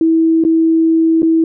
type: tone with dropouts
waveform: sine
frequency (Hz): 325.2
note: E4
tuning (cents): -23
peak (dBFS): -8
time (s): 0.01-1.44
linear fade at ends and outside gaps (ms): 2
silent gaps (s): 0.439-0.449 / 1.221-1.229
effects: none